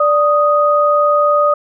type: tone pair together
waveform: sine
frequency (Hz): 587.3 / 1244.4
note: D5 / D#6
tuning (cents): 0 / 0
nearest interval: octave + minor second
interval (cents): 1300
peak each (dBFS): -12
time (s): 0-1.54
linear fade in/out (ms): 5
effects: none